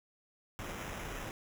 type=noise with sample-and-hold; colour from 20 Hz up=pink; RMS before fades=-42 dBFS; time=0.59-1.31 s; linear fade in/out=0 ms; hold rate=4410 Hz; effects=none